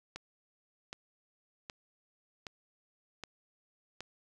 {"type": "click train", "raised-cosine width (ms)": 0.2, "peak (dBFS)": -24, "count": 6, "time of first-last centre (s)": [0.16, 4.006], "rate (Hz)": 1.3, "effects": []}